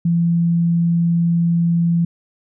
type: tone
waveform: sine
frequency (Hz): 169.5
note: E3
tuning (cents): +49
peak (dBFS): -13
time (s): 0.05-2.05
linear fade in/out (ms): 5
effects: none